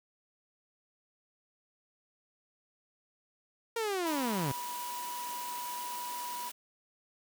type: linear sweep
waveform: sawtooth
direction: down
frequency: 470 to 123.7 Hz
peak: -27 dBFS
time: 3.76-4.52 s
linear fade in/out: 5 ms
type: tone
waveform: triangle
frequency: 975 Hz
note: B5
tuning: 23 cents flat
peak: -36 dBFS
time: 4.04-6.5 s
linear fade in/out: 20 ms
type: high-pass noise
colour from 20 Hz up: white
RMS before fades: -43 dBFS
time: 4.06-6.52 s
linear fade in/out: 10 ms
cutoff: 180 Hz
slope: 48 dB/octave
effects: none